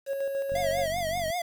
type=tone with tremolo; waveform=triangle; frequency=550 Hz; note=C#5; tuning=14 cents flat; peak=-24 dBFS; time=0.06-0.88 s; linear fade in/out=50 ms; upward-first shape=square; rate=6.9 Hz; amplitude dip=35%
type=click train; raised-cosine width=5 ms; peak=-29 dBFS; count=38; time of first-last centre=0.52-1.302 s; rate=47.3 Hz
type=tone with vibrato; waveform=square; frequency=672 Hz; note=E5; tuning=33 cents sharp; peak=-28 dBFS; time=0.55-1.42 s; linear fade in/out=5 ms; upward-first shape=triangle; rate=5.2 Hz; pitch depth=140 cents each way
effects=8-bit